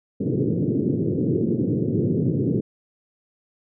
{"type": "band-pass noise", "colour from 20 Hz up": "pink", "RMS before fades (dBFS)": -22, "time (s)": [0.2, 2.61], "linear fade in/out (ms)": 10, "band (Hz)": [110, 440], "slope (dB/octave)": 48, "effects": []}